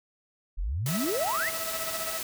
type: exponential sweep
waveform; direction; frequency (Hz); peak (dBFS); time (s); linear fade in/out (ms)
sine; up; 35.96 to 2219; -27; 0.57-1.5; 20
type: noise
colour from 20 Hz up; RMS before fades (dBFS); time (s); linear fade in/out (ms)
white; -34; 0.86-2.23; 2
type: tone with tremolo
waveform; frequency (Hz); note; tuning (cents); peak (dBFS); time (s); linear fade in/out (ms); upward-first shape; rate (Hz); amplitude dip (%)
20% pulse; 650; E5; -24; -27; 0.87-2.22; 50; sine; 15; 70
effects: none